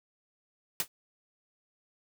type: noise with exponential decay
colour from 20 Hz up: white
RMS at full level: -25 dBFS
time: 0.8-0.88 s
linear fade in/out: 1 ms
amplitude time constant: 16 ms
effects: none